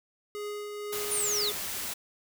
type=tone with tremolo; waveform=square; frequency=415.1 Hz; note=G#4; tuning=1 cent flat; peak=-34 dBFS; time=0.35-1.52 s; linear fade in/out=0 ms; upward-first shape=triangle; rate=2.1 Hz; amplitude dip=35%
type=noise; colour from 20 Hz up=white; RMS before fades=-35 dBFS; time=0.92-1.94 s; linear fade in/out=10 ms
type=linear sweep; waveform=sine; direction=down; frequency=9956 to 3324 Hz; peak=-27 dBFS; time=1.1-1.51 s; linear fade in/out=20 ms
effects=none